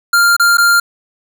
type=tone with dropouts; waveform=square; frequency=1396.9 Hz; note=F6; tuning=in tune; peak=-8 dBFS; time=0.13-0.8 s; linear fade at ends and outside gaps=5 ms; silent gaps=0.366-0.397 / 0.572-0.581 s; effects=none